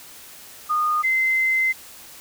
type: tone pair in turn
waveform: sine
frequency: 1226 / 2067 Hz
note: D#6 / C7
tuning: -26 / -22 cents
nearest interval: major sixth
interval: 904 cents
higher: second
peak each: -18 / -17 dBFS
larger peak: second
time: 0.69-1.03 / 1.03-1.73 s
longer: second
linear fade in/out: 20 ms
effects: white hiss -43 dBFS RMS until 2.2 s